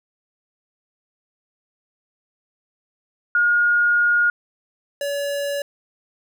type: tone pair in turn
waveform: sine / square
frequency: 1430 / 568.6 Hz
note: F6 / C#5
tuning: +41 / +44 cents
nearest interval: octave + major third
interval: 1597 cents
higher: first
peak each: -14 / -23 dBFS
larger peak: first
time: 3.35-4.3 / 5.01-5.62 s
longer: first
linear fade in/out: 2 ms
effects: none